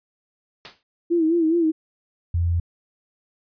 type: noise with exponential decay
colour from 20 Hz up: white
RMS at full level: -32 dBFS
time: 0.65-0.83 s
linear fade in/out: 1 ms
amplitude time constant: 38 ms
type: tone with vibrato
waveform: sine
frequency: 329.6 Hz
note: E4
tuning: in tune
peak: -16 dBFS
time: 1.1-1.72 s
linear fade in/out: 20 ms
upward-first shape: sine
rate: 4.8 Hz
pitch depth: 84 cents each way
type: tone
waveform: sine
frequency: 85.5 Hz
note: F2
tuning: 36 cents flat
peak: -18 dBFS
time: 2.34-2.6 s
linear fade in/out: 5 ms
effects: resampled to 11025 Hz